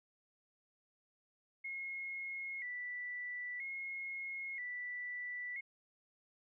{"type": "tone with vibrato", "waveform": "sine", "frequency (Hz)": 2063, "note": "C7", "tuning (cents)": -25, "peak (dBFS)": -40, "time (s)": [1.64, 5.61], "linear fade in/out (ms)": 10, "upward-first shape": "square", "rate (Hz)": 0.51, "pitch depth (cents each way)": 80, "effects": []}